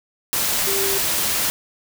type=tone in noise; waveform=sine; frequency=392.7 Hz; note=G4; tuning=3 cents sharp; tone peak=-24 dBFS; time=0.67-0.98 s; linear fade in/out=0 ms; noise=white; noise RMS=-21 dBFS; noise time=0.33-1.5 s; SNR=-6 dB; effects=none